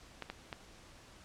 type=clicks; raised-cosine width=0.3 ms; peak=-24 dBFS; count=3; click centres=0.223 / 0.3 / 0.528 s; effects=pink hiss -57 dBFS RMS until 1.24 s + low-pass 8000 Hz 12 dB/octave